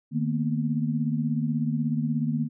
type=tone cluster; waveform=sine; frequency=152.3 / 229.6 / 246.1 Hz; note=D#3 / A#3 / B3; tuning=-37 / -26 / -6 cents; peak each=-27 / -27 / -30 dBFS; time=0.11-2.49 s; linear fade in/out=50 ms; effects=none